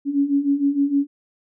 sine beating tone pair, 277.2 / 283.7 Hz, C#4 / C#4, 0 / +40 cents, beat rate 6.5 Hz, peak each -22 / -18 dBFS, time 0.05-1.07 s, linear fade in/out 50 ms, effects none

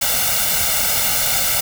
white noise with comb filter, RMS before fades -18 dBFS, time 0.01-1.61 s, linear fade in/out 10 ms, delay 1.4 ms, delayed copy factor +0.9, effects none

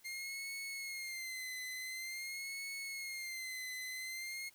sawtooth tone with vibrato, 2112 Hz, C7, 16 cents sharp, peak -38 dBFS, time 0.04-4.5 s, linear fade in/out 20 ms, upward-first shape sine, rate 0.47 Hz, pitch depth 72 cents each way, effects white hiss -66 dBFS RMS until 4.54 s

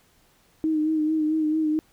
sine tone with vibrato, 311.1 Hz, D#4, in tune, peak -20 dBFS, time 0.64-1.79 s, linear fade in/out 0 ms, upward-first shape sine, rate 4.5 Hz, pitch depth 36 cents each way, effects pink hiss -61 dBFS RMS until 1.92 s

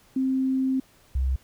sine tone pair in turn, 263.1 / 65.53 Hz, C4 / C2, +10 / +3 cents, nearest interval 2 octaves, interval 2407 cents, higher first, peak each -21 dBFS, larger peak neither, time 0.16-0.8 / 1.15-1.36 s, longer first, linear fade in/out 5 ms, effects pink hiss -58 dBFS RMS until 1.43 s

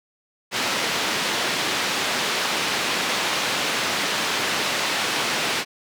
white band-pass noise, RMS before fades -24 dBFS, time 0.51-5.65 s, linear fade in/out 50 ms, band 170 to 3800 Hz, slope 12 dB/octave, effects none

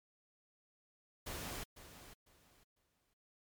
pink noise with echo, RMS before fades -44 dBFS, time 1.26-1.64 s, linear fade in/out 10 ms, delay 500 ms, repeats 3, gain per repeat -12 dB, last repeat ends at 3.14 s, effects MP3 96 kbps

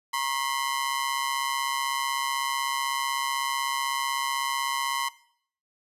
sawtooth ring-modulated tone, 1014 Hz, B5, 45 cents sharp, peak -19 dBFS, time 0.13-5.09 s, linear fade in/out 10 ms, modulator 68 Hz, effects noise-tail reverb RT60 0.6 s tail -19 dB re dry + resampled to 32000 Hz

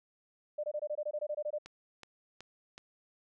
sine tone bursts, 598 Hz, D5, 31 cents sharp, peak -32 dBFS, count 13, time 0.58-1.585 s, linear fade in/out 10 ms, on 57 ms, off 22 ms
click train, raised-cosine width 0.2 ms, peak -30 dBFS, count 4, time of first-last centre 1.66-2.779 s, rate 2.68 Hz
effects none

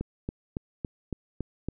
click train, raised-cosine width 3 ms, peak -18 dBFS, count 7, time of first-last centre 0.01-1.686 s, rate 3.58 Hz, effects none

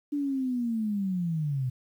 sine linear sweep, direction down, 293.7 to 123.47 Hz, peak -26 dBFS, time 0.12-1.7 s, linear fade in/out 10 ms, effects 10-bit

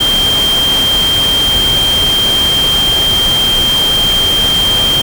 sine tone in noise, 3173 Hz, G7, 20 cents sharp, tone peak -9 dBFS, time 0-5.02 s, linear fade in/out 10 ms, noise pink, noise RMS -18 dBFS, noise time 0-5.02 s, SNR +6 dB, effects none

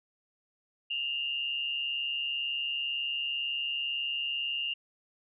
sine tone with amplitude modulation, 2809 Hz, F7, 9 cents sharp, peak -27 dBFS, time 0.9-4.74 s, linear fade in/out 10 ms, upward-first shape sine, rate 140 Hz, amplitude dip 65%, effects none

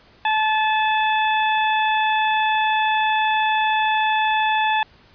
harmonic tone, 867 Hz, A5, 26 cents flat, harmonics 1 / 2 / 3 / 4, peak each -18 / -24 / -26 / -29 dBFS, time 0.25-4.83 s, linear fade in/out 2 ms, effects pink hiss -52 dBFS RMS until 5.14 s + resampled to 11025 Hz

